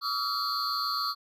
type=tone cluster; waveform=triangle; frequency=1143 / 1270 / 1370 / 4228 / 4556 Hz; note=D6 / D#6 / F6 / C8 / C#8; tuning=-47 / +35 / -34 / +17 / +47 cents; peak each=-31 / -33 / -36 / -32 / -32 dBFS; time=0.01-1.15 s; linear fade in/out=50 ms; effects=tanh soft clip ceiling -16 dBFS